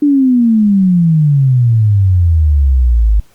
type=exponential sweep; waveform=sine; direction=down; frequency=296.8 to 50.6 Hz; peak=-6 dBFS; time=0.02-3.2 s; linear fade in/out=5 ms; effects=pink hiss -51 dBFS RMS until 3.34 s + Opus 32 kbps